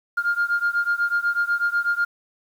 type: beating tone pair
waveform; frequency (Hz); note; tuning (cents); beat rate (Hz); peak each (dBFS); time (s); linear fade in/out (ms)
sine; 1404 / 1412.1; F6 / F6; +9 / +19; 8.1; -21 / -22; 0.17-2.05; 10
effects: tanh soft clip ceiling -14 dBFS + 8-bit